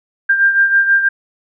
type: beating tone pair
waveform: sine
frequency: 1591 / 1597.2 Hz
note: G6 / G6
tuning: +25 / +32 cents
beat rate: 6.2 Hz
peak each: -10 / -17 dBFS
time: 0.29-1.09 s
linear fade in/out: 10 ms
effects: none